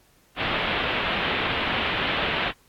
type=low-pass noise; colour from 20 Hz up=white; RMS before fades=-26 dBFS; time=0.36-2.53 s; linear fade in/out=50 ms; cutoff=3400 Hz; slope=48 dB/octave; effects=pink hiss -60 dBFS RMS until 2.68 s + AAC 64 kbps